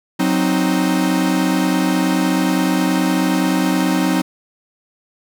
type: chord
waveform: 45% pulse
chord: C diminished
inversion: second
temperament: equal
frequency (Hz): 185 / 261.6 / 311.1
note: Gb3 / C4 / Eb4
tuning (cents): 0 / 0 / 0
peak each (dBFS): -19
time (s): 0.19-4.22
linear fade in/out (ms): 10
effects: none